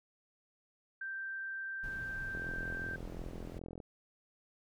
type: tone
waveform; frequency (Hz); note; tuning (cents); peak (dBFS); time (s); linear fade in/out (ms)
sine; 1568; G6; 0; -38; 1.01-2.96; 5
type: noise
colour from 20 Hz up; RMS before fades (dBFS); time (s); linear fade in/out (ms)
brown; -46; 1.83-3.59; 10
type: click train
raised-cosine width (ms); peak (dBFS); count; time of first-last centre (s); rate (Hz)
2; -32; 63; 2.35-3.802; 42.7
effects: none

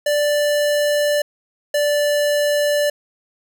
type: tone pair in turn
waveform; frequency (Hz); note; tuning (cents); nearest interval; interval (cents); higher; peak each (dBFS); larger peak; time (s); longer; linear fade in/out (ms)
square; 587.3 / 585; D5 / D5; 0 / -7; unison; 7; first; -16; neither; 0.06-1.22 / 1.74-2.9; neither; 5
effects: none

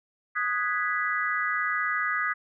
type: chord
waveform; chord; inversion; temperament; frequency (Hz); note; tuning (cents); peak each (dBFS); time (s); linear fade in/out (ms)
sine; G# minor seventh; second; equal; 1244.5 / 1480 / 1661.2 / 1975.5; D#6 / F#6 / G#6 / B6; 0 / 0 / 0 / 0; -29 / -33 / -30 / -30; 0.35-2.34; 20
effects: none

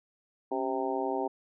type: harmonic tone with a mistuned harmonic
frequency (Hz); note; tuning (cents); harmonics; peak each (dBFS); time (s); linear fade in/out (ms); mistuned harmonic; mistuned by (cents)
130.81; C3; 0; 2 / 3 / 4 / 5 / 6 / 7; -36 / -33 / -37 / -37 / -35 / -37; 0.51-1.28; 10; 2; +86
effects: none

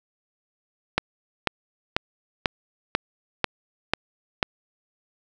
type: click train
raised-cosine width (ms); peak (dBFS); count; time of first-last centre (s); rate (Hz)
0.3; -3; 8; 0.98-4.428; 2.03
effects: none

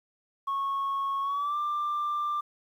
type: tone with pitch glide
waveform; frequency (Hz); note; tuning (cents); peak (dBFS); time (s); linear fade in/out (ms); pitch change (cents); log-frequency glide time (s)
sine; 1100 to 1185.8; C#6 to D6; -14 to +16; -25; 0.47-2.41; 10; +130; 1.22-1.57
effects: tanh soft clip ceiling -25 dBFS + 10-bit

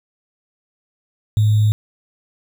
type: tone with sample-and-hold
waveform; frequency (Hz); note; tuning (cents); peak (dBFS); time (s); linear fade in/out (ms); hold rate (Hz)
sine; 106.5; G#2; +44; -11; 1.37-1.72; 0; 3675
effects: none

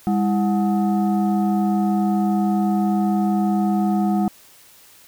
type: tone with frequency modulation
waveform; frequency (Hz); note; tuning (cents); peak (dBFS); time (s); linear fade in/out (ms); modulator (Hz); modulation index
sine; 201.9; G#3; -49; -16; 0.07-4.28; 0; 531; 0.79
effects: white hiss -49 dBFS RMS until 5.07 s

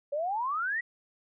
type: exponential sweep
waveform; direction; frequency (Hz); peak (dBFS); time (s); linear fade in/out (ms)
sine; up; 554.4 to 1967; -28; 0.12-0.81; 10
effects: none

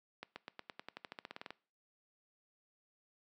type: accelerating click train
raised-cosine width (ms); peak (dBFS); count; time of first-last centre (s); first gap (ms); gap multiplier
0.3; -28; 17; 0.23-1.506; 130; 0.93
effects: noise-tail reverb RT60 0.4 s tail -21 dB re dry + high-pass 200 Hz 12 dB/octave

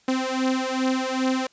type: beating tone pair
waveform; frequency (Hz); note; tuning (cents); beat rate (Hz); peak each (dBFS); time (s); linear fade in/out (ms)
sawtooth; 258.9 / 261.4; C4 / C4; -18 / -1; 2.5; -21; 0.08-1.47; 5
effects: white hiss -60 dBFS RMS until 1.52 s + resampled to 16000 Hz

